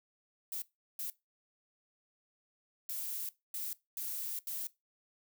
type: noise bursts at uneven times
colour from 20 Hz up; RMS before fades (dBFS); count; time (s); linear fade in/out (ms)
violet; -39; 6; 0.52-0.62 / 0.99-1.1 / 2.89-3.29 / 3.54-3.73 / 3.97-4.39 / 4.47-4.67; 2
effects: noise-tail reverb RT60 0.2 s tail -19 dB re dry